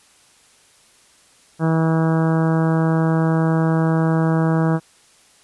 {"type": "harmonic tone", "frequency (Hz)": 161.8, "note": "E3", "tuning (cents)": -32, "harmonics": [1, 2, 3, 4, 5, 6, 7, 8, 9, 10], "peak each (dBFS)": [-16, -22, -26, -28, -30, -32, -33, -34, -35, -36], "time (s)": [1.59, 4.8], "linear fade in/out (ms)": 50, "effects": ["white hiss -53 dBFS RMS until 5.43 s", "resampled to 24000 Hz"]}